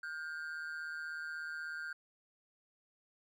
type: ring-modulated tone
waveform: triangle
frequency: 1500 Hz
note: F#6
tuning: 23 cents sharp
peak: -35 dBFS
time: 0.03-1.93 s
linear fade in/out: 5 ms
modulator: 78.2 Hz
effects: none